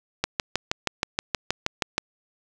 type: click train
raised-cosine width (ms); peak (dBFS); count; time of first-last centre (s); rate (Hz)
0.2; -5; 12; 0.24-1.981; 6.32
effects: none